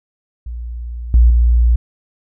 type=tone with level steps; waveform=sine; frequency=59 Hz; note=A#1; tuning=22 cents sharp; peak=-23 / -5 / -8 dBFS; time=0.46-1.76 s; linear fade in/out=5 ms; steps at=1.14 / 1.3 s; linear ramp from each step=2 ms; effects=none